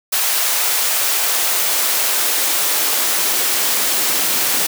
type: noise with high-pass filter sweep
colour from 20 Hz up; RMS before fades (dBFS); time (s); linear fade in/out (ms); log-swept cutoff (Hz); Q
white; -17; 0.12-4.67; 10; 660 to 210; 0.78
effects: none